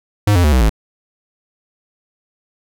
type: tone with pitch steps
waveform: square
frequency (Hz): 103.5 / 88.04 / 74.9 / 63.71 / 54.2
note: G#2 / F2 / D2 / C2 / A1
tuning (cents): -5 / +14 / +35 / -45 / -25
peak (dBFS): -10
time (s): 0.27-0.695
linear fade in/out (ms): 5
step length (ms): 85
effects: none